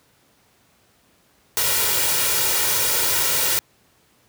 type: noise with comb filter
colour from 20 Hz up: white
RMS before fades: -20 dBFS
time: 1.57-3.59 s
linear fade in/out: 0 ms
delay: 2.1 ms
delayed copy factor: +0.65
effects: pink hiss -59 dBFS RMS until 4.28 s + high-pass 80 Hz 12 dB/octave